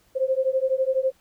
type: beating tone pair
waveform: sine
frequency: 520 / 532 Hz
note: C5 / C5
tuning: -11 / +29 cents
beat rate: 12 Hz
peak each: -23 dBFS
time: 0.15-1.12 s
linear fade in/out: 20 ms
effects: pink hiss -62 dBFS RMS until 1.2 s